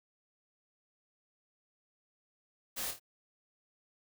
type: noise with echo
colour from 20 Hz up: white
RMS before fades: -38 dBFS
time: 2.76-2.92 s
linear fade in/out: 20 ms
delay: 26 ms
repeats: 3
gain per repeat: -6 dB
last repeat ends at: 2.998 s
effects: none

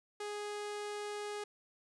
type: tone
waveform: sawtooth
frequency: 415 Hz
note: G#4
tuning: 1 cent flat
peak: -35 dBFS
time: 0.2-1.44 s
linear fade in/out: 5 ms
effects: resampled to 24000 Hz

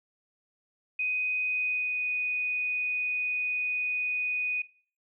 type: tone with pitch glide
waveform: sine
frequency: 2500 to 2484 Hz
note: D#7 to D#7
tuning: +8 to -3 cents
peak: -27 dBFS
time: 0.99-4.62 s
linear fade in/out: 5 ms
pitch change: -11 cents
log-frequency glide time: 1.45-2.09 s
effects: noise-tail reverb RT60 0.4 s tail -17 dB re dry

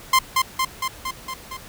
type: tone with echo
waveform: sawtooth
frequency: 1046.5 Hz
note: C6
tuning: in tune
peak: -9 dBFS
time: 0.13-0.19 s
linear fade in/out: 5 ms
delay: 230 ms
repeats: 6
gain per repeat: -3 dB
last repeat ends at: 1.57 s
effects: pink hiss -42 dBFS RMS until 1.68 s

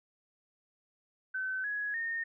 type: tone with pitch steps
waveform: sine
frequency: 1526 / 1673.8 / 1835.8 Hz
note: G6 / G#6 / A#6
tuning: -47 / +13 / -27 cents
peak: -32 dBFS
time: 1.34-2.24 s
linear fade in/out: 10 ms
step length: 300 ms
effects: none

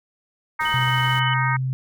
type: harmonic tone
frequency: 311.1 Hz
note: D#4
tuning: in tune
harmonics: 3 / 4 / 5 / 6 / 7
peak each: -25 / -26 / -27 / -28 / -28 dBFS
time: 0.59-1.57 s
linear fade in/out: 10 ms
type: noise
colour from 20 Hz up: pink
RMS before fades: -39 dBFS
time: 0.6-1.2 s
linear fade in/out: 10 ms
type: tone with tremolo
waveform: sine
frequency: 2992 Hz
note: F#7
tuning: 19 cents sharp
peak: -24 dBFS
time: 0.65-1.34 s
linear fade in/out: 5 ms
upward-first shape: triangle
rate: 18 Hz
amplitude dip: 50%
type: tone with pitch glide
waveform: sine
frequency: 127.7 to 130.53 Hz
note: C3 to C3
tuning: -42 to -4 cents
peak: -21 dBFS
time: 0.74-1.73 s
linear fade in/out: 0 ms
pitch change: +38 cents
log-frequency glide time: 0.97-1.54 s
effects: none

